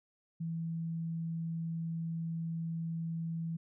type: tone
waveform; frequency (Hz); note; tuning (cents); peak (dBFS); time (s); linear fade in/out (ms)
sine; 164.81; E3; 0; -34; 0.4-3.57; 10
effects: none